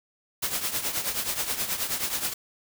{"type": "noise with tremolo", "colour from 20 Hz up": "white", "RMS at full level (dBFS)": -26, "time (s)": [0.42, 2.34], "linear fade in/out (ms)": 10, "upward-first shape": "triangle", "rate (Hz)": 9.4, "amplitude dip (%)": 75, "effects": []}